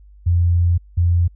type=tone pair in turn; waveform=sine; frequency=86.6 / 86.6 Hz; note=F2 / F2; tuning=-14 / -14 cents; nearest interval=unison; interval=0 cents; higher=neither; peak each=-12 dBFS; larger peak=neither; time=0.26-0.78 / 0.97-1.28 s; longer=first; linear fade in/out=10 ms; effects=added 50 Hz sine -42 dBFS peak until 1.35 s